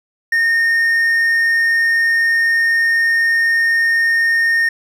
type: tone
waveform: triangle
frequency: 1836 Hz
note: A#6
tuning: 27 cents flat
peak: -10 dBFS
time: 0.32-4.69 s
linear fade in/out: 5 ms
effects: none

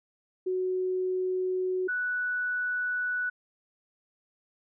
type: tone pair in turn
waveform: sine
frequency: 370 / 1480 Hz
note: F#4 / F#6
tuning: 0 / 0 cents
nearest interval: 2 octaves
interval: 2400 cents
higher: second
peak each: -26 / -27 dBFS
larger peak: first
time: 0.46-1.88 / 1.88-3.3 s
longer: neither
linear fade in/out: 10 ms
effects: none

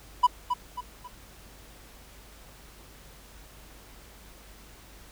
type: tone with echo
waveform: triangle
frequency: 987.8 Hz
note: B5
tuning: in tune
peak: -13 dBFS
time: 0.23-0.27 s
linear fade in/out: 10 ms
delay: 270 ms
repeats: 3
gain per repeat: -8 dB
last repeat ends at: 1.08 s
effects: added 50 Hz sine -52 dBFS peak until 5.11 s + pink hiss -52 dBFS RMS until 5.11 s

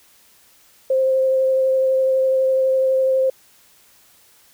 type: tone with vibrato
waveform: sine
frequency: 526 Hz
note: C5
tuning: 9 cents sharp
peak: -14 dBFS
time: 0.9-3.3 s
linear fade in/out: 5 ms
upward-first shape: sine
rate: 12 Hz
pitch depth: 10 cents each way
effects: white hiss -53 dBFS RMS until 4.53 s

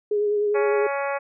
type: tone with vibrato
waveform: sine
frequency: 415.1 Hz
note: G#4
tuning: 1 cent flat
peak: -19 dBFS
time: 0.11-0.87 s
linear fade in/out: 5 ms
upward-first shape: sine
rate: 9.9 Hz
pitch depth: 24 cents each way
type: harmonic tone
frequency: 279.3 Hz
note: C#4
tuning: 13 cents sharp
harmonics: 2 / 3 / 4 / 5 / 6 / 7 / 8 / 9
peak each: -26 / -30 / -32 / -34 / -36 / -37 / -38 / -39 dBFS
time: 0.54-1.19 s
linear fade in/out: 20 ms
effects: none

